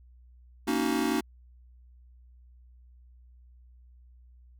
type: chord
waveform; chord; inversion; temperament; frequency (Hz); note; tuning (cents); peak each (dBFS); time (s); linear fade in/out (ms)
square; D# minor seventh; second; just; 233.3 / 280 / 311.1 / 373.4; A#3 / C#4 / D#4 / F#4; +2 / +18 / 0 / +16; -32 / -31 / -31 / -33; 0.67-1.21; 10
effects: added 61 Hz sine -52 dBFS peak until 4.59 s